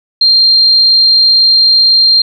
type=tone; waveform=sine; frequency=4186 Hz; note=C8; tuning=in tune; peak=-4 dBFS; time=0.21-2.22 s; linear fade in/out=5 ms; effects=none